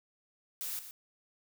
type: noise with echo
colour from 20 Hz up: blue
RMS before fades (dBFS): -38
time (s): 0.61-0.79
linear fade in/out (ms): 0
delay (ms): 120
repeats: 1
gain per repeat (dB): -10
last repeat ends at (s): 0.91
effects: none